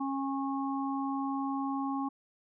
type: harmonic tone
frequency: 273.1 Hz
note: C#4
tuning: 26 cents flat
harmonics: 1 / 3 / 4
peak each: -32 / -37 / -38 dBFS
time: 0-2.09 s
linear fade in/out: 10 ms
effects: none